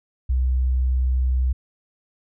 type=tone; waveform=sine; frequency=63.7 Hz; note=C2; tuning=46 cents flat; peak=-17 dBFS; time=0.29-1.53 s; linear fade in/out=10 ms; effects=none